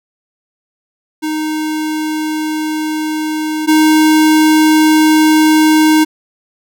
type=tone pair in turn; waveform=square; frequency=310 / 311.1 Hz; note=D#4 / D#4; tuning=-6 / 0 cents; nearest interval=unison; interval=6 cents; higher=second; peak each=-16 / -7 dBFS; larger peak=second; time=1.22-3.67 / 3.67-6.05 s; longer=first; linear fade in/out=20 ms; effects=none